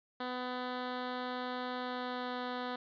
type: tone with pitch glide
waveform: 10% pulse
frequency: 250.5 to 248.8 Hz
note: B3 to B3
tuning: +25 to +13 cents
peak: -28 dBFS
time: 0.2-2.76 s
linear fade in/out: 5 ms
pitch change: -12 cents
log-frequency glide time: 1.78-2.38 s
effects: resampled to 11025 Hz